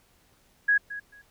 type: tone with echo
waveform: sine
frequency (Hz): 1661.2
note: G#6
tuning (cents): 0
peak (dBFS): -18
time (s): 0.68-0.78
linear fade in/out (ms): 10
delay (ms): 220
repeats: 2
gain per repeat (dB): -15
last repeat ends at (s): 1.22
effects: pink hiss -63 dBFS RMS until 1.3 s